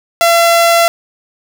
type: tone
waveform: sawtooth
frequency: 678 Hz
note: E5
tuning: 49 cents sharp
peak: -3 dBFS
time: 0.21-0.88 s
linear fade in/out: 0 ms
effects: none